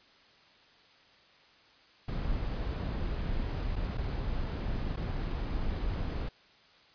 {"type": "noise with dropouts", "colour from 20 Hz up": "brown", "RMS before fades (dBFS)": -33, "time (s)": [2.08, 6.29], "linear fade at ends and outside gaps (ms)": 5, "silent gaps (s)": [[3.757, 3.762], [3.974, 3.98], [4.962, 4.97]], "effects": ["white hiss -60 dBFS RMS until 6.94 s", "resampled to 11025 Hz"]}